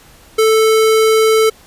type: tone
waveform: square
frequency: 440 Hz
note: A4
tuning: in tune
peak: -9 dBFS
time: 0.38-1.5 s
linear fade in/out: 10 ms
effects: pink hiss -44 dBFS RMS until 1.66 s + resampled to 32000 Hz